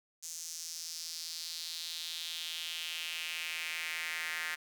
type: tone with high-pass filter sweep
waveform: square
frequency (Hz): 82.41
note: E2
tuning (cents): 0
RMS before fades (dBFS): -40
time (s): 0.22-4.56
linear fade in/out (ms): 20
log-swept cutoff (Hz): 6500 to 1800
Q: 3.1
effects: 10-bit